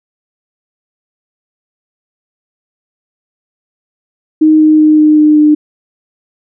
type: tone with pitch steps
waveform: sine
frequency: 311.1 / 309.1 / 307.2 / 305.2 / 303.3 / 301.4 Hz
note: D#4 / D#4 / D#4 / D#4 / D#4 / D4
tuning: 0 / -11 / -22 / -33 / -44 / +45 cents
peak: -3 dBFS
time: 4.41-5.55 s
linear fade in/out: 10 ms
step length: 190 ms
effects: none